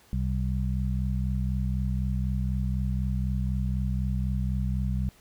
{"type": "harmonic tone", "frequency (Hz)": 64, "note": "C2", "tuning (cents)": -38, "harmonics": [1, 2, 3], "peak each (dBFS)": [-27, -30, -32], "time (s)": [0.13, 5.09], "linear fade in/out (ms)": 0, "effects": ["pink hiss -58 dBFS RMS until 5.2 s"]}